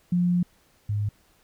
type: tone pair in turn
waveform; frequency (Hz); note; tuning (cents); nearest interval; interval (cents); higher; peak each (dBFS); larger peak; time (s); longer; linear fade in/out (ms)
sine; 176.8 / 103.74; F3 / G#2; +22 / -1; major sixth; 923; first; -19 / -23; first; 0.12-0.43 / 0.89-1.09; first; 5
effects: pink hiss -62 dBFS RMS until 1.43 s